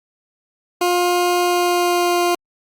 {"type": "tone with pitch glide", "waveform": "20% pulse", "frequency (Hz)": [354.3, 350.6], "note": ["F4", "F4"], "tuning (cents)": [25, 7], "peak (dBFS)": -10, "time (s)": [0.81, 2.35], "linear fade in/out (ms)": 5, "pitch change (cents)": -18, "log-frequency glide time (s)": [1.41, 2.23], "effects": ["Opus 48 kbps"]}